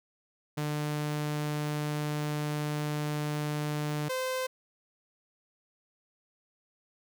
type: tone pair in turn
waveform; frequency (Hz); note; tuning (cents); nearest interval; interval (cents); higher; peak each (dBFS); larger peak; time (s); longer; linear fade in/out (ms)
sawtooth; 149.4 / 516.1; D3 / C5; +30 / -24; octave + major sixth; 2146; second; -26; neither; 0.57-4.09 / 4.09-4.47; first; 10
effects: none